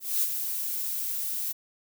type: noise with ADSR envelope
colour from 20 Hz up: violet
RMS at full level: -24 dBFS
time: 0-1.53 s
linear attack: 220 ms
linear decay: 46 ms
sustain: -7 dB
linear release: 18 ms
effects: none